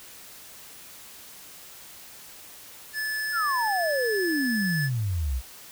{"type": "tone", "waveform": "square", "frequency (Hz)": 1733, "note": "A6", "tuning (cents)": -27, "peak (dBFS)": -28, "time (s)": [2.93, 4.9], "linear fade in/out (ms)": 50}
{"type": "exponential sweep", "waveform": "sine", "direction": "down", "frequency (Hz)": [1476, 58.27], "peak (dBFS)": -24, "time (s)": [3.32, 5.42], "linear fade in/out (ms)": 50}
{"effects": ["white hiss -46 dBFS RMS until 5.71 s"]}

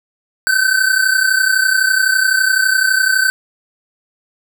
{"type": "tone pair together", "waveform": "square", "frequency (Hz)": [1518.1, 1550], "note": ["F#6", "G6"], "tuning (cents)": [44, -20], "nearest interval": "unison", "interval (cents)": 36, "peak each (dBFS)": -15, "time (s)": [0.47, 3.3], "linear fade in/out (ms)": 0, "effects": []}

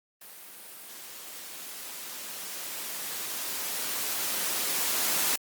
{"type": "noise with level ramp", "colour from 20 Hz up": "white", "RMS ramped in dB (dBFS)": [-47, -26], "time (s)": [0.21, 5.36], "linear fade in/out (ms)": 5, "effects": ["high-pass 200 Hz 12 dB/octave", "Opus 32 kbps"]}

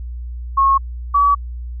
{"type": "tone pair in turn", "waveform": "sine", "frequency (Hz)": [1091, 1140.8], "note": ["C#6", "C#6"], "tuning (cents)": [-28, 49], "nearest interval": "minor second", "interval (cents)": 77, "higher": "second", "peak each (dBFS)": -10, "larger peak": "neither", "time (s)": [[0.57, 0.78], [1.14, 1.35]], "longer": "neither", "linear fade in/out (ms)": 10, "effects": ["added 60 Hz sine -25 dBFS peak until 1.8 s"]}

